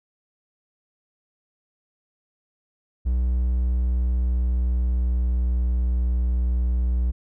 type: tone with pitch glide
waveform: triangle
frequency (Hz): 61.74 to 61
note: B1 to B1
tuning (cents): 0 to -21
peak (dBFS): -17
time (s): 3.05-7.12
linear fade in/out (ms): 20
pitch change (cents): -21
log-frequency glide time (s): 3.26-5.72
effects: none